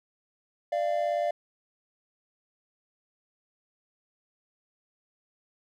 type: tone pair together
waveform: triangle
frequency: 592.3 / 690 Hz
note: D5 / F5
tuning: +15 / -21 cents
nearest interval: minor third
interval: 264 cents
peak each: -26 dBFS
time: 0.72-1.31 s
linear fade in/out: 5 ms
effects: none